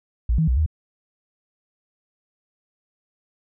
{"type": "tone with pitch steps", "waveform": "sine", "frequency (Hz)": [58.1, 159.8, 62.8, 77.9], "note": ["A#1", "D#3", "B1", "D#2"], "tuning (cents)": [-5, 47, 30, 3], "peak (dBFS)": -16, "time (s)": [0.29, 0.662], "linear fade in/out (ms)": 5, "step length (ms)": 93, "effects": []}